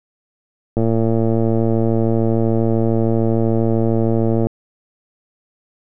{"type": "click train", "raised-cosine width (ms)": 2, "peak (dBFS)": -5, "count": 419, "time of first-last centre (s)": [0.77, 4.469], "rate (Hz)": 113, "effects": []}